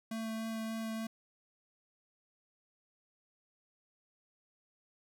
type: tone with vibrato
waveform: square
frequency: 223.1 Hz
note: A3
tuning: 24 cents sharp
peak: -37 dBFS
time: 0.11-1.07 s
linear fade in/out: 5 ms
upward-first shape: sine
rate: 3.4 Hz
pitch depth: 9 cents each way
effects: none